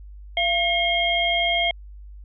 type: tone cluster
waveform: sine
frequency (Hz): 684 / 2152 / 3215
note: F5 / C7 / G7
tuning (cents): -36 / +48 / +43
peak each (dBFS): -23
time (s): 0.37-1.71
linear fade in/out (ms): 2
effects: added 50 Hz sine -38 dBFS peak until 2.24 s